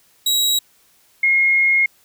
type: tone pair in turn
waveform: sawtooth / sine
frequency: 3855 / 2150 Hz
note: B7 / C7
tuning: -43 / +47 cents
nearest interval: minor seventh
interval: 1010 cents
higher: first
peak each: -12 dBFS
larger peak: neither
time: 0.26-0.59 / 1.23-1.86 s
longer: second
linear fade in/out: 5 ms
effects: white hiss -56 dBFS RMS until 2.04 s